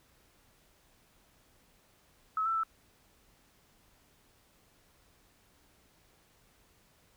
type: tone with pitch steps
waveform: sine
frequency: 1289 / 1333 / 1321 Hz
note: E6 / E6 / E6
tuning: -39 / +19 / +3 cents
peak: -28 dBFS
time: 2.37-2.634 s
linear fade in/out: 2 ms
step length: 88 ms
effects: pink hiss -66 dBFS RMS until 7.16 s